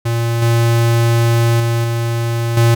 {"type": "tone with level steps", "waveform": "square", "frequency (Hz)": 116.54, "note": "A#2", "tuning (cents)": 0, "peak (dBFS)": [-15, -11, -14, -16, -9], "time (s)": [0.05, 2.75], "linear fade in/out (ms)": 10, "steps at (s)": [0.42, 1.6, 1.84, 2.57], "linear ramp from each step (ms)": 2, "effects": []}